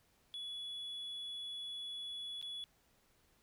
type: tone with dropouts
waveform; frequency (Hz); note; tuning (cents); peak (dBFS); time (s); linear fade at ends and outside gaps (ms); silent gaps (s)
sine; 3400; G#7; +40; -39; 0.34-2.64; 0; 2.414-2.426
effects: tanh soft clip ceiling -41 dBFS + pink hiss -72 dBFS RMS until 3.42 s